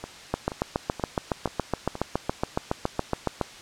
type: two click trains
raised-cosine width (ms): 1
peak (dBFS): -19 / -9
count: 5 / 23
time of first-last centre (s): 0.04-1.954 / 0.34-3.413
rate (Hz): 2.09 / 7.16
effects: white hiss -44 dBFS RMS until 3.61 s + low-pass 6000 Hz 12 dB/octave